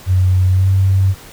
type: tone with pitch glide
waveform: sine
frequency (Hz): 92.5 to 95.76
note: F#2 to G2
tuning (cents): 0 to -40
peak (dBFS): -9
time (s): 0.06-1.15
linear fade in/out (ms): 50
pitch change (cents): +60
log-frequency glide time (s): 0.51-0.69
effects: pink hiss -38 dBFS RMS until 1.32 s